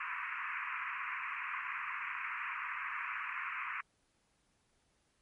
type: band-pass noise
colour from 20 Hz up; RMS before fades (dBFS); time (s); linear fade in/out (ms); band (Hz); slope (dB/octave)
pink; -40; 0-3.81; 5; 1000 to 2600; 96
effects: pink hiss -75 dBFS RMS until 5.21 s + MP3 48 kbps